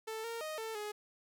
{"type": "tone with pitch steps", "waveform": "sawtooth", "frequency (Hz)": [441.6, 461.6, 622, 445.1, 419.2], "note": ["A4", "A#4", "D#5", "A4", "G#4"], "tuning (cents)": [6, -17, -1, 20, 16], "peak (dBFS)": -35, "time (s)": [0.07, 0.92], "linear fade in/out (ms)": 10, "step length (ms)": 170, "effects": []}